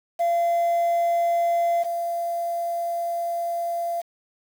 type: tone pair in turn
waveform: sine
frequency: 685 / 685 Hz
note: F5 / F5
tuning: -34 / -34 cents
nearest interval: unison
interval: 0 cents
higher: neither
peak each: -16 / -23 dBFS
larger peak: first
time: 0.19-1.84 / 1.84-4.02 s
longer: second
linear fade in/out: 20 ms
effects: tanh soft clip ceiling -18 dBFS + 7-bit